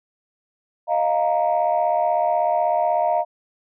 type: chord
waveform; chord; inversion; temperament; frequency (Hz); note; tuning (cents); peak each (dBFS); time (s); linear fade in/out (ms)
sine; Eb suspended second; none; equal; 622.3 / 698.5 / 932.3; Eb5 / F5 / Bb5; 0 / 0 / 0; -21 / -19 / -23; 0.87-3.25; 50
effects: tanh soft clip ceiling -10 dBFS